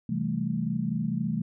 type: chord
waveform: sine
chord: A minor seventh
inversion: first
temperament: equal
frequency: 130.81 / 164.81 / 196 / 220 Hz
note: C3 / E3 / G3 / A3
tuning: 0 / 0 / 0 / 0 cents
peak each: -34 / -31 / -32 / -30 dBFS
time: 0.09-1.42 s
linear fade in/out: 5 ms
effects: none